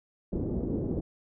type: low-pass noise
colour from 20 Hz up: white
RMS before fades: -31 dBFS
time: 0.32-1.01 s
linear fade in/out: 10 ms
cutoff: 380 Hz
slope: 24 dB/octave
effects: none